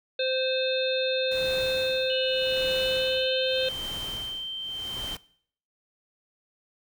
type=harmonic tone; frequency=520 Hz; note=C5; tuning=11 cents flat; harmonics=1 / 3 / 5 / 7 / 8; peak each=-26 / -36 / -34 / -31 / -35 dBFS; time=0.19-3.69 s; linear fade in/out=5 ms
type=noise with tremolo; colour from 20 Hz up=pink; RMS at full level=-39 dBFS; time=1.31-5.17 s; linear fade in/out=5 ms; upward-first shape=sine; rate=0.85 Hz; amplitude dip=90%
type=tone with pitch glide; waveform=sine; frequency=2949 to 3124 Hz; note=F#7 to G7; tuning=-6 to -7 cents; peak=-31 dBFS; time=2.1-5.15 s; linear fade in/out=0 ms; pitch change=+99 cents; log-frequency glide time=2.67-3.66 s
effects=noise-tail reverb RT60 0.6 s tail -21 dB re dry